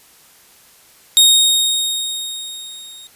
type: tone with level ramp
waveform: sawtooth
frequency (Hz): 3729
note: A#7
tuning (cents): 0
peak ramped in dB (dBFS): -3 to -33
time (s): 1.17-3.07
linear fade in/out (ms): 0
effects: white hiss -48 dBFS RMS until 3.15 s + resampled to 32000 Hz

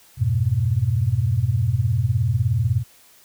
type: chord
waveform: sine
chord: F diminished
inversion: none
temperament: equal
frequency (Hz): 87.31 / 103.83 / 123.47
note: F2 / Ab2 / Cb3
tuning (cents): 0 / 0 / 0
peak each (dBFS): -25 / -21 / -20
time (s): 0.17-2.84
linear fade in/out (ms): 50
effects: white hiss -52 dBFS RMS until 3.24 s

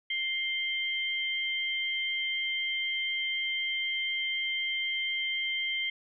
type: tone pair together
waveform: sine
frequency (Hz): 2101 / 3148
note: C7 / G7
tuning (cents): +7 / +7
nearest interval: perfect fifth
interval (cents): 700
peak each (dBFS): -31 / -32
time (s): 0.1-5.9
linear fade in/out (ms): 5
effects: none

